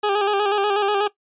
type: tone with vibrato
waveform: 20% pulse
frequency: 407 Hz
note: G#4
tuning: 35 cents flat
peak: -13 dBFS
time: 0.03-1.08 s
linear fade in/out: 10 ms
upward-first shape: square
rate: 8.2 Hz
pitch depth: 48 cents each way
effects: noise-tail reverb RT60 0.1 s tail -18 dB re dry + resampled to 8000 Hz